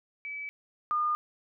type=tone pair in turn; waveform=sine; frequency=2295 / 1215.7 Hz; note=D7 / D#6; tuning=-40 / -41 cents; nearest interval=major seventh; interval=1101 cents; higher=first; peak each=-35 / -25 dBFS; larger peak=second; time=0.25-0.49 / 0.91-1.15 s; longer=neither; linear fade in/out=0 ms; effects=none